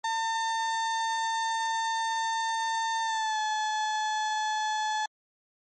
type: tone with pitch glide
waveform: 35% pulse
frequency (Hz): 902 to 859.8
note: A5 to A5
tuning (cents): +43 to -40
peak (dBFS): -25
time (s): 0.04-5.06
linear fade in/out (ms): 5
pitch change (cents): -83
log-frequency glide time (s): 3.03-3.39
effects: MP3 32 kbps